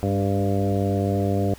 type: harmonic tone with a mistuned harmonic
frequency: 99 Hz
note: G2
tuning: 18 cents sharp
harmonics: 1 / 2 / 3 / 4 / 5 / 6 / 7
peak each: -23 / -26 / -28 / -29 / -30 / -31 / -31 dBFS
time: 0.03-1.54 s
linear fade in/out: 0 ms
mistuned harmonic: 3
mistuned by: -23 cents
effects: added 60 Hz sine -46 dBFS peak until 1.58 s + pink hiss -46 dBFS RMS until 1.58 s